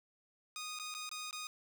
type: tone with dropouts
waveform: 10% pulse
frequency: 1239 Hz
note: D#6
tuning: 8 cents flat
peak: -33 dBFS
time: 0.56-1.47 s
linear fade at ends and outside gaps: 1 ms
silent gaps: 0.789-0.797 / 0.941-0.948 / 1.092-1.114 / 1.31-1.328 s
effects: none